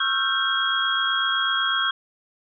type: tone cluster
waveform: sine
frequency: 1096 / 1323 / 1391 / 1566 / 3290 Hz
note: C#6 / E6 / F6 / G6 / G#7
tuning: -20 / +6 / -7 / -2 / -17 cents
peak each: -29 / -28 / -29 / -25 / -24 dBFS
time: 0-1.91 s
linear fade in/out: 5 ms
effects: none